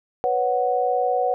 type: chord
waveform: sine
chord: B suspended second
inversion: none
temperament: equal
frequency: 493.9 / 554.4 / 740 Hz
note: B4 / C#5 / F#5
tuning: 0 / 0 / 0 cents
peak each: -23 / -26 / -21 dBFS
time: 0.24-1.34 s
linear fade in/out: 0 ms
effects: none